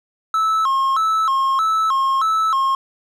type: tone with vibrato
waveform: triangle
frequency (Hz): 1186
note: D6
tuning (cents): +17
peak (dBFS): -13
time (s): 0.34-2.75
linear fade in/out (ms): 2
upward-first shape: square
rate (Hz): 1.6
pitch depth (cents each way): 170
effects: none